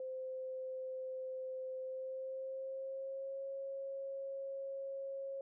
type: tone with pitch glide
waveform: sine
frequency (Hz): 519 to 544.5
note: C5 to C#5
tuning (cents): -14 to -31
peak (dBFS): -40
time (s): 0-5.41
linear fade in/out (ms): 2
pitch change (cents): +83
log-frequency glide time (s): 1.8-3.45
effects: none